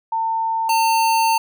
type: tone pair in turn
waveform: sine / square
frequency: 900 / 900 Hz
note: A5 / A5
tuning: +39 / +39 cents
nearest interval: unison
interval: 0 cents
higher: neither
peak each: -18 / -15 dBFS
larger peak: second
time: 0.12-0.69 / 0.69-1.38 s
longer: second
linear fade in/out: 5 ms
effects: none